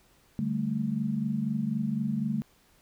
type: chord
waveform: sine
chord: D suspended fourth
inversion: none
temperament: equal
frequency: 146.83 / 196 / 220 Hz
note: D3 / G3 / A3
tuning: 0 / 0 / 0 cents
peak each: -33 / -32 / -29 dBFS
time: 0.39-2.42 s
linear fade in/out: 0 ms
effects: pink hiss -63 dBFS RMS until 2.81 s